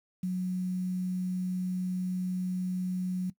sine tone with quantisation, 183.2 Hz, F#3, 17 cents flat, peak -28 dBFS, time 0.23-3.3 s, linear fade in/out 5 ms, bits 9, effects noise-tail reverb RT60 0.1 s tail -18 dB re dry

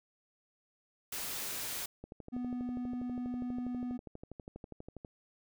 white noise, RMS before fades -39 dBFS, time 1.12-1.86 s, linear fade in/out 5 ms
click train, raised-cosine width 2 ms, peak -32 dBFS, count 38, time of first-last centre 2.04-5.048 s, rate 12.3 Hz
triangle tone, 246.9 Hz, B3, in tune, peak -33 dBFS, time 2.32-3.98 s, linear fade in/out 20 ms
effects none

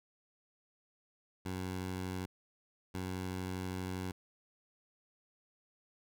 15% pulse tone bursts at uneven times, 92.5 Hz, F#2, in tune, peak -31 dBFS, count 2, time 1.45-2.26 / 2.94-4.12 s, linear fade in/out 10 ms, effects none

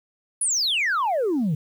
sine exponential sweep, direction down, 10548 to 142.3 Hz, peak -18 dBFS, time 0.41-1.55 s, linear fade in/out 5 ms, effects tanh soft clip ceiling -18 dBFS + 9-bit

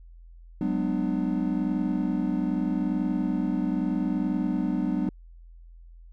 triangle chord, G# half-diminished seventh, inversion third, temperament just, 186.89 / 207.7 / 249.2 / 299 Hz, F#3 / G#3 / B3 / D4, +18 / 0 / +16 / +31 cents, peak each -27 / -30 / -27 / -27 dBFS, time 0.61-5.09 s, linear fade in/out 2 ms, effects added 42 Hz sine -45 dBFS peak until 6.12 s

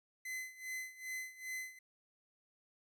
45% pulse tone with tremolo, 2037 Hz, C7, 47 cents flat, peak -39 dBFS, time 0.25-1.79 s, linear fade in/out 5 ms, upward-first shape sine, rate 2.5 Hz, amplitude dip 85%, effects none

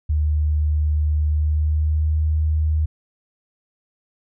sine tone with pitch glide, 75.7 to 77.51 Hz, D#2 to D#2, -47 to -6 cents, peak -16 dBFS, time 0.09-2.86 s, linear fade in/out 10 ms, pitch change +41 cents, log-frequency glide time 1.27-2.19 s, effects none

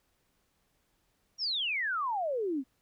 sine exponential sweep, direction down, 5730 to 249 Hz, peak -29 dBFS, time 1.38-2.64 s, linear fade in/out 50 ms, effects pink hiss -74 dBFS RMS until 2.81 s

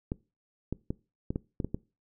clicks, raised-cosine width 3 ms, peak -18 dBFS, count 8, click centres 0.119 / 0.726 / 0.905 / 1.305 / 1.359 / 1.602 / 1.646 / 1.745 s, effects noise-tail reverb RT60 0.3 s tail -22 dB re dry

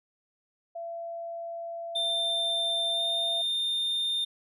sine tone, 675 Hz, E5, 41 cents sharp, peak -34 dBFS, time 0.75-3.42 s, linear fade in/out 10 ms
triangle tone with pitch glide, 3585 to 3622 Hz, A7 to A7, +32 to +49 cents, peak -25 dBFS, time 1.95-4.25 s, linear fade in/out 10 ms, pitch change +17 cents, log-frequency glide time 2.92-3.01 s
effects none

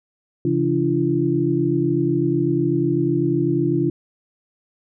sine tone cluster, 135.4 / 167.5 / 294.1 / 342.1 Hz, C#3 / E3 / D4 / F4, -40 / +28 / +3 / -36 cents, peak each -23 / -25 / -22 / -20 dBFS, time 0.45-3.9 s, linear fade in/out 2 ms, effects none

